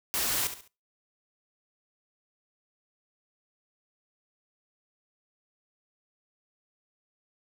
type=noise with echo; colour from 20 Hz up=white; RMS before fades=-29 dBFS; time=0.14-0.47 s; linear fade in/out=0 ms; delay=69 ms; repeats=3; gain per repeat=-10 dB; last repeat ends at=0.677 s; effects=noise-tail reverb RT60 0.3 s tail -22 dB re dry